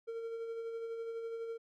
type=tone with tremolo; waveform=triangle; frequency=457.6 Hz; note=A#4; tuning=32 cents flat; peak=-35 dBFS; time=0.07-1.58 s; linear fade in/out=20 ms; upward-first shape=sine; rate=12 Hz; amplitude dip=35%; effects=none